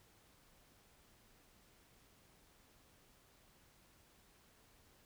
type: silence
effects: pink hiss -68 dBFS RMS until 5.05 s